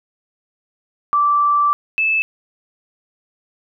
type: tone pair in turn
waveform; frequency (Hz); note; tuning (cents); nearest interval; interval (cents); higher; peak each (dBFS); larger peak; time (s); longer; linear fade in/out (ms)
sine; 1167 / 2620; D6 / E7; -11 / -11; octave + major second; 1400; second; -12 / -14; first; 1.13-1.73 / 1.98-2.22; first; 0
effects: none